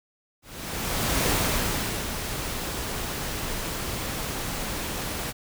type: noise with ADSR envelope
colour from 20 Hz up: pink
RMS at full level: -23 dBFS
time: 0.42-5.33 s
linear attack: 850 ms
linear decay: 770 ms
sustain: -8 dB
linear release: 30 ms
effects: none